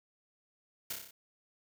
white noise with echo, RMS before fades -37 dBFS, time 0.9-0.93 s, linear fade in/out 5 ms, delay 30 ms, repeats 6, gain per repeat -3 dB, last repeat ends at 1.11 s, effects none

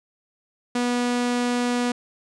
sawtooth tone, 243.8 Hz, B3, 22 cents flat, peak -17 dBFS, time 0.75-1.92 s, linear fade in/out 5 ms, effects resampled to 22050 Hz

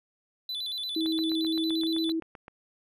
triangle tone with vibrato, 3729 Hz, A#7, in tune, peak -30 dBFS, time 0.49-2.12 s, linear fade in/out 2 ms, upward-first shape square, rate 8.7 Hz, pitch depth 120 cents each way
sine tone with pitch glide, 321.7 to 325.1 Hz, E4 to E4, -42 to -24 cents, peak -26 dBFS, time 0.96-2.2 s, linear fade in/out 5 ms, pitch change +18 cents, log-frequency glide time 1.43-2.01 s
click train, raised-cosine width 0.5 ms, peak -29 dBFS, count 12, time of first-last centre 1.06-2.481 s, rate 7.74 Hz
effects none

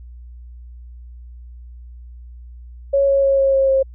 sine tone with pitch steps, 554.4 / 550.6 / 546.8 / 543 / 539.2 / 535.5 Hz, C#5 / C#5 / C#5 / C#5 / C#5 / C5, 0 / -12 / -24 / -36 / -48 / +40 cents, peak -12 dBFS, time 2.93-3.83 s, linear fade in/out 10 ms, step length 150 ms, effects added 60 Hz sine -35 dBFS peak until 3.94 s

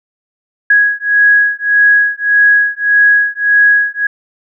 sine beating tone pair, 1661 / 1662.7 Hz, G#6 / G#6, 0 / +2 cents, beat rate 1.7 Hz, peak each -10 dBFS, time 0.7-4.07 s, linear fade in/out 5 ms, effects none

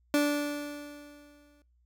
30% pulse tone with exponential decay, 291.7 Hz, D4, 12 cents flat, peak -19 dBFS, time 0.14-1.62 s, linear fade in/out 1 ms, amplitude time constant 320 ms, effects noise-tail reverb RT60 0.3 s tail -22 dB re dry + added 60 Hz sine -64 dBFS peak until 1.85 s

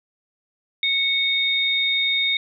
sine tone pair together, 2217 / 3690 Hz, C#7 / A#7, 0 / -18 cents, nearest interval major sixth, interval 882 cents, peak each -22 / -20 dBFS, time 0.83-2.37 s, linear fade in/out 2 ms, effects none

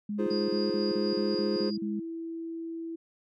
sine tone bursts, 207.7 Hz, G#3, in tune, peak -30 dBFS, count 9, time 0.09-1.998 s, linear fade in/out 5 ms, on 180 ms, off 36 ms
triangle chord, F minor seventh, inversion third, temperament equal, 311.1 / 349.2 / 415.3 / 523.3 Hz, Eb4 / F4 / Ab4 / C5, 0 / 0 / 0 / 0 cents, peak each -33 / -29 / -30 / -33 dBFS, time 0.18-1.71 s, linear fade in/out 20 ms
sine tone with tremolo, 4852 Hz, D#8, 44 cents flat, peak -35 dBFS, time 0.3-1.77 s, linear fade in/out 10 ms, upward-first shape sine, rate 4 Hz, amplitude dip 45%
sine tone, 330 Hz, E4, 2 cents sharp, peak -34 dBFS, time 1.69-2.96 s, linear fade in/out 10 ms
effects none

